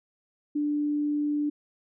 sine tone, 294.7 Hz, D4, 6 cents sharp, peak -24 dBFS, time 0.55-1.5 s, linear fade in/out 10 ms, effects none

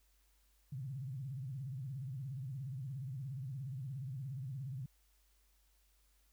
sine tone with vibrato, 132.8 Hz, C3, 26 cents sharp, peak -40 dBFS, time 0.72-4.86 s, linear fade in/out 5 ms, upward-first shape sine, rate 17 Hz, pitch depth 180 cents each way, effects added 50 Hz sine -70 dBFS peak until 6.32 s + white hiss -75 dBFS RMS until 6.32 s

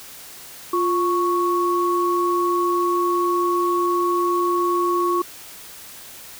sine tone pair together, 349.9 / 1108.7 Hz, F4 / C#6, +3 / 0 cents, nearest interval octave + minor sixth, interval 1997 cents, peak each -20 dBFS, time 0.73-5.22 s, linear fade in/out 5 ms, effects white hiss -40 dBFS RMS until 6.39 s

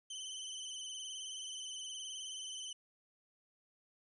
25% pulse tone with vibrato, 3055 Hz, G7, 45 cents flat, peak -39 dBFS, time 0.1-2.73 s, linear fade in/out 5 ms, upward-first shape sine, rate 19 Hz, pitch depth 50 cents each way, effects resampled to 24000 Hz

